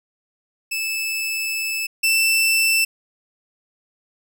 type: tone pair in turn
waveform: sawtooth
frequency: 2624 / 2664 Hz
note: E7 / E7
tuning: -9 / +18 cents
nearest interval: unison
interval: 27 cents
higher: second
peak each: -19 / -12 dBFS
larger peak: second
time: 0.71-1.87 / 2.03-2.85 s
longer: first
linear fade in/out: 10 ms
effects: none